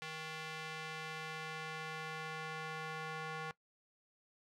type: tone with band-pass filter sweep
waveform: square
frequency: 157.8 Hz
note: D#3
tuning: 25 cents sharp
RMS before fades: -44 dBFS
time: 0.02-3.51 s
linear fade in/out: 0 ms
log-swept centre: 2500 to 1500 Hz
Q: 0.98
effects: noise-tail reverb RT60 0.1 s tail -20 dB re dry